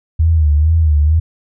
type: tone with vibrato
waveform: sine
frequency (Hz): 77.78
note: D#2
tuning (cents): 0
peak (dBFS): -8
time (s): 0.19-1.2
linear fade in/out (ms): 10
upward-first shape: sine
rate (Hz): 2.2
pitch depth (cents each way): 98
effects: none